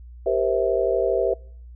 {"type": "chord", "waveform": "sine", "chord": "C dominant seventh", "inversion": "second", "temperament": "just", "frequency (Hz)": [392.4, 470.9, 523.3, 654.1], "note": ["G4", "Bb4", "C5", "E5"], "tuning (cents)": [2, 18, 0, -14], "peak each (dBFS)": -24, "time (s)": [0.26, 1.34], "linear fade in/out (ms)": 5, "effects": ["noise-tail reverb RT60 0.6 s tail -26 dB re dry", "added 60 Hz sine -39 dBFS peak until 1.75 s"]}